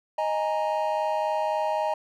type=chord; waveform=triangle; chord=D# suspended fourth; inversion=none; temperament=just; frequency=622.3 / 829.7 / 933.4 Hz; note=D#5 / G#5 / A#5; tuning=0 / -2 / +2 cents; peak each=-25 / -27 / -27 dBFS; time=0.18-1.94 s; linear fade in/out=5 ms; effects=none